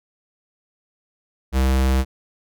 square tone, 65.7 Hz, C2, 8 cents sharp, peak -16 dBFS, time 1.52-2.05 s, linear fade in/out 50 ms, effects none

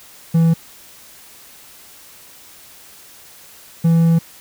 triangle tone pair in turn, 164.81 / 165.76 Hz, E3 / E3, 0 / +10 cents, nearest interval unison, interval 10 cents, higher second, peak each -8 dBFS, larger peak neither, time 0.34-0.54 / 3.84-4.19 s, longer second, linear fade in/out 10 ms, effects white hiss -43 dBFS RMS until 4.4 s

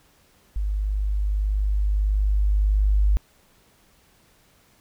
sine tone with level ramp, 50.8 Hz, G#1, 38 cents flat, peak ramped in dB -22 to -15 dBFS, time 0.56-3.17 s, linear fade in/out 0 ms, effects pink hiss -59 dBFS RMS until 4.8 s

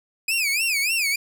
sawtooth tone with vibrato, 2460 Hz, D#7, 20 cents flat, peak -17 dBFS, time 0.28-1.16 s, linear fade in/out 5 ms, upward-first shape sine, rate 3.4 Hz, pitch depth 200 cents each way, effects none

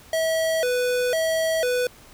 square tone with vibrato, 566 Hz, C#5, 36 cents sharp, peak -21 dBFS, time 0.13-1.87 s, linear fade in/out 2 ms, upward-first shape square, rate 1 Hz, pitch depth 230 cents each way, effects pink hiss -49 dBFS RMS until 2.13 s

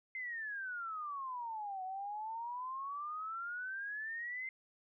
sine exponential two-way sweep, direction down then up, 2093 to 740 to 2093 Hz, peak -39 dBFS, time 0.15-4.49 s, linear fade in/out 2 ms, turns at 1.83 s, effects none

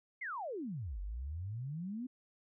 sine exponential two-way sweep, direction down then up, 2216 to 45.66 to 262.3 Hz, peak -38 dBFS, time 0.21-2.07 s, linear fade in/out 10 ms, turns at 1 s, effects none

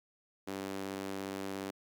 sawtooth tone with high-pass filter, 97.1 Hz, G2, 16 cents flat, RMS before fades -40 dBFS, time 0.47-1.71 s, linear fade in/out 10 ms, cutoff 290 Hz, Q 1.5, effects none

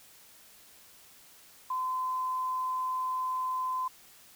sine tone, 1025 Hz, C6, 36 cents flat, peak -29 dBFS, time 1.7-3.88 s, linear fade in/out 5 ms, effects white hiss -56 dBFS RMS until 4.35 s

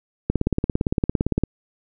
click train, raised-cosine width 3 ms, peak -6 dBFS, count 21, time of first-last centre 0.3-1.436 s, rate 17.6 Hz, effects none

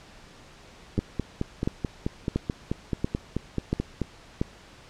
two click trains, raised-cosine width 3 ms, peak -13 / -11 dBFS, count 15 / 6, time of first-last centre 0.98-4.017 / 0.99-4.415 s, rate 4.61 / 1.46 Hz, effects pink hiss -50 dBFS RMS until 4.89 s + low-pass 6000 Hz 12 dB/octave

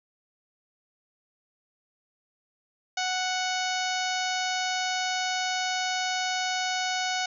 harmonic tone, 740 Hz, F#5, in tune, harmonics 1 / 2 / 3 / 4 / 5 / 6 / 7 / 8 / 9, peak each -30 / -33 / -35 / -36 / -37 / -38 / -38 / -39 / -40 dBFS, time 2.97-7.26 s, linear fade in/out 5 ms, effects none

